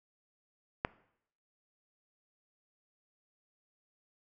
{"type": "click", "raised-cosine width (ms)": 0.5, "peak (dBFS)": -14, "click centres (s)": 0.849, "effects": ["noise-tail reverb RT60 0.7 s tail -20 dB re dry"]}